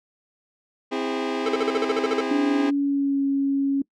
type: chord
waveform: sawtooth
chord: C augmented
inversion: none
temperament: just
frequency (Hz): 261.6 / 327 / 408.8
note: C4 / E4 / G#4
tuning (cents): 0 / -14 / -27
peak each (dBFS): -24 / -26 / -24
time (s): 0.91-2.71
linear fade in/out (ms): 20
type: tone bursts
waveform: square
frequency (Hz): 440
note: A4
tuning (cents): 0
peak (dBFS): -20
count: 11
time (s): 1.46-2.207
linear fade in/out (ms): 2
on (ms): 27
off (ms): 45
type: tone with pitch glide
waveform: sine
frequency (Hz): 287.1 to 276.2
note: D4 to C#4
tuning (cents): -39 to -6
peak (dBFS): -19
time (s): 2.31-3.82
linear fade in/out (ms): 5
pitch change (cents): -67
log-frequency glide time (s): 2.42-3.23
effects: noise-tail reverb RT60 0.1 s tail -23 dB re dry + low-pass 4000 Hz 12 dB/octave